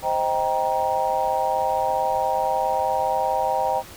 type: chord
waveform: sine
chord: C minor seventh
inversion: none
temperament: just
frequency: 523.3 / 627.9 / 784.9 / 941.9 Hz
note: C5 / Eb5 / G5 / Bb5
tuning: 0 / +16 / +2 / +18 cents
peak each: -27 / -27 / -23 / -25 dBFS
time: 0.02-3.83 s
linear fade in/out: 50 ms
effects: pink hiss -42 dBFS RMS until 3.96 s